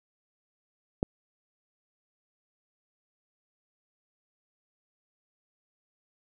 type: click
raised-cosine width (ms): 2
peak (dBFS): -12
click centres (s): 1.029
effects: none